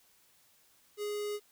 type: tone with notch filter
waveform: square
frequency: 415.3 Hz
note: G#4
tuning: in tune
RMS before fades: -36 dBFS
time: 0.97-1.4 s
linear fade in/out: 50 ms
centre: 1500 Hz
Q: 1.5
effects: white hiss -66 dBFS RMS until 1.51 s